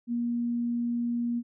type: tone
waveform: sine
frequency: 237.7 Hz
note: A#3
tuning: 34 cents sharp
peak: -26 dBFS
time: 0.07-1.43 s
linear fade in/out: 50 ms
effects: none